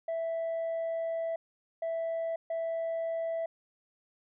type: tone bursts at uneven times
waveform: sine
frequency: 659.3 Hz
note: E5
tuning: in tune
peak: -28 dBFS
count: 3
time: 0.08-1.36 / 1.82-2.36 / 2.5-3.46 s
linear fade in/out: 5 ms
effects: tanh soft clip ceiling -29 dBFS